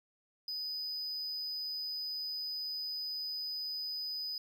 triangle tone, 4989 Hz, D#8, 4 cents sharp, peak -35 dBFS, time 0.48-4.38 s, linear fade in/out 2 ms, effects none

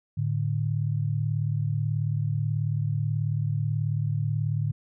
sine tone pair together, 109.01 / 147.4 Hz, A2 / D3, -16 / +7 cents, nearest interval perfect fourth, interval 523 cents, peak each -26 / -27 dBFS, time 0.17-4.72 s, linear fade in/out 10 ms, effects none

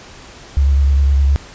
sine tone with vibrato, 69.3 Hz, C#2, in tune, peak -9 dBFS, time 0.57-1.36 s, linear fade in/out 0 ms, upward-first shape square, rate 9.8 Hz, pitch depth 29 cents each way, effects pink hiss -38 dBFS RMS until 1.54 s + resampled to 16000 Hz

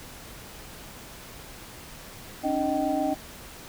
sine tone cluster, 276.1 / 303.4 / 622 / 771 Hz, C#4 / D#4 / D#5 / G5, -7 / -44 / -1 / -29 cents, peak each -29 dBFS, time 2.43-3.15 s, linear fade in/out 20 ms, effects pink hiss -44 dBFS RMS until 3.68 s

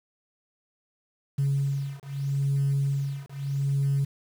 sine beating tone pair, 138.59 / 139.38 Hz, C#3 / C#3, 0 / +10 cents, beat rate 0.79 Hz, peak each -26 dBFS, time 1.38-4.05 s, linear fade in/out 10 ms, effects tanh soft clip ceiling -18 dBFS + 8-bit

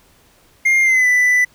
triangle tone with pitch glide, 2118 to 1987.6 Hz, C7 to B6, +21 to +11 cents, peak -9 dBFS, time 0.65-1.45 s, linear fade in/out 10 ms, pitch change -110 cents, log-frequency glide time 0.82-1.07 s, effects pink hiss -53 dBFS RMS until 1.54 s

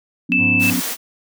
sine chord, F# suspended fourth, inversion none, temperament equal with one note detuned, 181.29 / 246.9 / 277.2 Hz, F#3 / B3 / C#4, -35 / 0 / 0 cents, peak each -24 / -21 / -23 dBFS, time 0.29-0.81 s, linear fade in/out 10 ms
sine tone, 2637 Hz, E7, in tune, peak -14 dBFS, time 0.32-0.7 s, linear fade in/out 0 ms
harmonic tone, 103.83 Hz, G#2, in tune, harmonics 1 / 3 / 5 / 7 / 9 / 10, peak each -24 / -34 / -38 / -41 / -43 / -44 dBFS, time 0.37-0.76 s, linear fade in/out 50 ms
white high-pass noise, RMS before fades -24 dBFS, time 0.59-0.97 s, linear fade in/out 50 ms, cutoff 190 Hz, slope 96 dB/octave
effects none

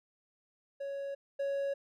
triangle tone pair in turn, 556 / 556 Hz, C#5 / C#5, +5 / +5 cents, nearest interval unison, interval 0 cents, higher neither, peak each -34 / -29 dBFS, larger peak second, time 0.8-1.15 / 1.39-1.74 s, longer neither, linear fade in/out 10 ms, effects none

